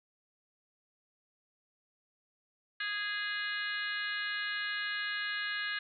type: harmonic tone with a mistuned harmonic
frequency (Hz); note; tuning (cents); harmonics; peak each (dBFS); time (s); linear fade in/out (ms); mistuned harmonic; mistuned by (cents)
413.6; G#4; -7; 3 / 4 / 5 / 6 / 7 / 8 / 9 / 10; -46 / -35 / -42 / -47 / -42 / -49 / -47 / -45; 2.8-5.79; 5; 8; +39
effects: none